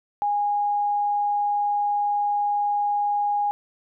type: tone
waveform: sine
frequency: 822 Hz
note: G#5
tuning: 18 cents flat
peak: -20 dBFS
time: 0.22-3.51 s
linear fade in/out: 0 ms
effects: none